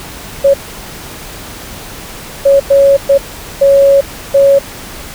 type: tone bursts at uneven times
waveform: sine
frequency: 554.4 Hz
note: C#5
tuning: in tune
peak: -3 dBFS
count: 6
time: 0.44-0.54 / 2.45-2.6 / 2.7-2.97 / 3.09-3.18 / 3.61-4.01 / 4.34-4.59 s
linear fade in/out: 10 ms
effects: pink hiss -28 dBFS RMS until 5.14 s